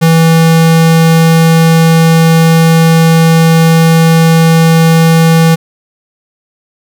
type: tone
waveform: square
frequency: 163.6 Hz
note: E3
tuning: 13 cents flat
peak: -4 dBFS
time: 0.01-5.56 s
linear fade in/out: 20 ms
effects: none